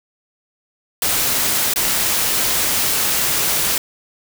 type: noise with dropouts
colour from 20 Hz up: white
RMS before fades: -18 dBFS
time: 1.02-3.78 s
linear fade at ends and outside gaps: 2 ms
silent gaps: 1.737-1.759 s
effects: none